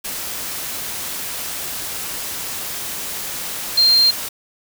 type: tone in noise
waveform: sine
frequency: 4186 Hz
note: C8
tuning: in tune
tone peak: -10 dBFS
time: 3.77-4.11 s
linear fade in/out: 10 ms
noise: white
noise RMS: -27 dBFS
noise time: 0.04-4.29 s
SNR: +14 dB
effects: none